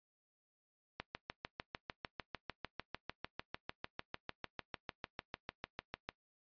click train, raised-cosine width 0.3 ms, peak -24 dBFS, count 35, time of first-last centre 1-6.09 s, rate 6.68 Hz, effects noise-tail reverb RT60 0.1 s tail -20 dB re dry + resampled to 11025 Hz

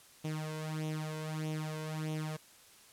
sawtooth tone with flanger, 155.56 Hz, D#3, in tune, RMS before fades -38 dBFS, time 0.24-2.37 s, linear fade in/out 10 ms, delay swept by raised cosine 0.31 to 2.01 ms, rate 1.6 Hz, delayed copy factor +0.7, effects white hiss -59 dBFS RMS until 2.92 s + low-pass 12000 Hz 12 dB/octave

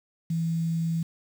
sine tone with quantisation, 164.81 Hz, E3, in tune, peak -24 dBFS, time 0.3-1.03 s, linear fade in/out 5 ms, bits 8, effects none

